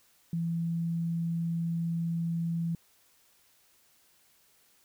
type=tone; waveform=sine; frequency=167.4 Hz; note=E3; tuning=27 cents sharp; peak=-28 dBFS; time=0.33-2.75 s; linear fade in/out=2 ms; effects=white hiss -65 dBFS RMS until 4.84 s